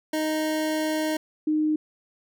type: tone pair in turn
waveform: 25% pulse / sine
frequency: 311.1 / 307.2 Hz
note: D#4 / D#4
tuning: 0 / -22 cents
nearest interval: unison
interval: 22 cents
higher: first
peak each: -20 dBFS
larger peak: neither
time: 0.13-1.17 / 1.47-1.76 s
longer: first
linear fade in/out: 5 ms
effects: none